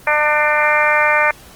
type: harmonic tone with a mistuned harmonic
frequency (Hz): 300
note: D4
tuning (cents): +37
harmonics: 2 / 3 / 4 / 5 / 6 / 7 / 8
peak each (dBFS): -19 / -19 / -19 / -19 / -19 / -19 / -19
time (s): 0.07-1.31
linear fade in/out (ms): 2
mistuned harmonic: 8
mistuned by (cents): -20
effects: pink hiss -42 dBFS RMS until 1.55 s + Opus 24 kbps